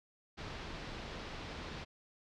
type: low-pass noise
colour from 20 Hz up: pink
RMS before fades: -45 dBFS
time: 0.37-1.85 s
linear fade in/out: 20 ms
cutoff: 4800 Hz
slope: 24 dB/octave
effects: none